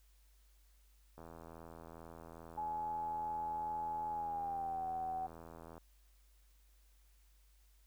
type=click train; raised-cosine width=1 ms; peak=-38 dBFS; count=380; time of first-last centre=1.18-5.78 s; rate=82.4 Hz
type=tone with pitch glide; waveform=sine; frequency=849 to 756.4 Hz; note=G#5 to F#5; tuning=+38 to +38 cents; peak=-37 dBFS; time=2.57-5.27 s; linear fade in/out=10 ms; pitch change=-200 cents; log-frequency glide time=4.07-4.88 s
effects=added 50 Hz sine -64 dBFS peak until 7.86 s + white hiss -74 dBFS RMS until 7.86 s